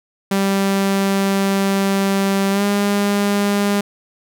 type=tone with pitch glide; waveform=sawtooth; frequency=196 to 202.6 Hz; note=G3 to G#3; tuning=0 to -43 cents; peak=-11 dBFS; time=0.31-3.81 s; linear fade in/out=5 ms; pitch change=+57 cents; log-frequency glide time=2.51-2.63 s; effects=none